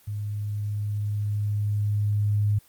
sine tone with level ramp, 103.83 Hz, G#2, in tune, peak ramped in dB -28 to -19 dBFS, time 0.07-2.59 s, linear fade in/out 10 ms, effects white hiss -57 dBFS RMS until 2.68 s + Opus 24 kbps

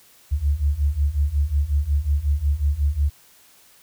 sine beating tone pair, 69.3 / 74.8 Hz, C#2 / D2, 0 / +32 cents, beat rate 5.5 Hz, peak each -22 / -20 dBFS, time 0.31-3.1 s, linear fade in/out 20 ms, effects white hiss -53 dBFS RMS until 3.82 s

